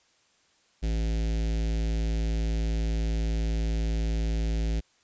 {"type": "tone with notch filter", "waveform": "square", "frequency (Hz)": 55, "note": "A1", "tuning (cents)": 0, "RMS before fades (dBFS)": -27, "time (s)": [0.82, 4.81], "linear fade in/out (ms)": 20, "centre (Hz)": 1100, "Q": 0.63, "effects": ["white hiss -65 dBFS RMS until 5.03 s", "resampled to 16000 Hz"]}